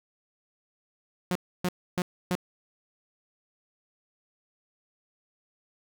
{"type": "tone bursts", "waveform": "sawtooth", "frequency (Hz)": 179.9, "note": "F#3", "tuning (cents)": -48, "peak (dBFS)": -21, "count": 4, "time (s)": [1.31, 2.352], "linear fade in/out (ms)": 0, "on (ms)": 43, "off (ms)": 290, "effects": []}